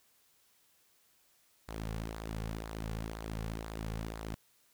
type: tone with flanger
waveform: sawtooth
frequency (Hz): 54.7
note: A1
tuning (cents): -9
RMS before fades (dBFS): -40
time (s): 1.68-4.35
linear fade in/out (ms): 10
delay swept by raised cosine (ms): 0.33 to 3.23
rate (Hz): 2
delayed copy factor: -0.55
effects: white hiss -69 dBFS RMS until 4.73 s